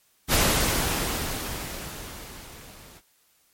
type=noise with level ramp; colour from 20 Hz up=pink; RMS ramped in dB=-19 to -49 dBFS; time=0.28-3.02 s; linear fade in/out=50 ms; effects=white hiss -64 dBFS RMS until 3.53 s + MP3 64 kbps